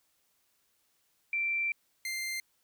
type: tone pair in turn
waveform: sine / sawtooth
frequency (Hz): 2349 / 2093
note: D7 / C7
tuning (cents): 0 / 0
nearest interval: major second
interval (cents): 200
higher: first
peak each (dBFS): -28 / -30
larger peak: first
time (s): 1.33-1.72 / 2.05-2.4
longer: first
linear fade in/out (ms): 2
effects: white hiss -73 dBFS RMS until 2.63 s